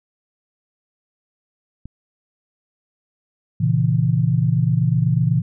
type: click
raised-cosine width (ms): 5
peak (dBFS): -22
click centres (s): 1.856
type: chord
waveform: sine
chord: A# diminished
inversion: none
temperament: equal with one note detuned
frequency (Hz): 116.54 / 136.84 / 164.81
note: A#2 / C#3 / E3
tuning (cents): 0 / -22 / 0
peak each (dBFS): -19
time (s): 3.6-5.42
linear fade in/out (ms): 10
effects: none